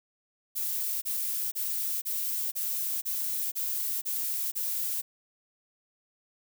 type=noise bursts; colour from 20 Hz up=violet; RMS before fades=-31 dBFS; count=9; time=0.55-5.02 s; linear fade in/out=20 ms; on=470 ms; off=30 ms; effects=none